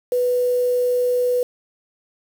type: tone with quantisation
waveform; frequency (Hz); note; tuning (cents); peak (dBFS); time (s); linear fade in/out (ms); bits
sine; 493.9; B4; 0; -16; 0.12-1.43; 2; 6
effects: none